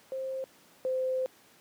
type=tone pair in turn; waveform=sine; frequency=528 / 517.4 Hz; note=C5 / C5; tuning=+16 / -19 cents; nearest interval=unison; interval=35 cents; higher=first; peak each=-32 / -27 dBFS; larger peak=second; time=0.12-0.44 / 0.85-1.26 s; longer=second; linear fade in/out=0 ms; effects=pink hiss -59 dBFS RMS until 1.6 s + high-pass 200 Hz 12 dB/octave